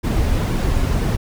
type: noise with flanger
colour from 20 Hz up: brown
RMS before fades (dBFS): -18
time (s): 0.03-1.17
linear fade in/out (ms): 20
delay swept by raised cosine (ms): 1.5 to 6.3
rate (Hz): 2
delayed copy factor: -0.5
effects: none